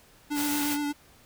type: tone with vibrato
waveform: square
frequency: 291.5 Hz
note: D4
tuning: 13 cents flat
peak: -28 dBFS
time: 0.3-0.93 s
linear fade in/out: 20 ms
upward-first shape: triangle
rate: 8.4 Hz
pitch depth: 26 cents each way
type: noise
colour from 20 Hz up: white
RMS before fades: -32 dBFS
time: 0.34-0.78 s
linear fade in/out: 50 ms
effects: pink hiss -57 dBFS RMS until 1.25 s